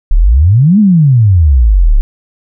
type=exponential two-way sweep; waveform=sine; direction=up then down; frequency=32.16 to 220 to 32.16 Hz; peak=-3 dBFS; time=0.11-2.01 s; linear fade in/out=0 ms; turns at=0.79 s; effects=none